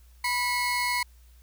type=tone pair together; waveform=30% pulse; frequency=982.8 / 2174 Hz; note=B5 / C#7; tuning=-9 / -34 cents; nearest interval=octave + major second; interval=1375 cents; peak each=-25 dBFS; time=0.24-1.03 s; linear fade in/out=5 ms; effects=added 60 Hz sine -51 dBFS peak until 1.42 s + white hiss -64 dBFS RMS until 1.42 s